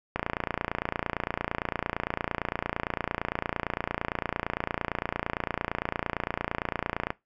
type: click train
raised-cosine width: 0.5 ms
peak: -12 dBFS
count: 201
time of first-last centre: 0.16-7.104 s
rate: 28.8 Hz
effects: noise-tail reverb RT60 0.2 s tail -20 dB re dry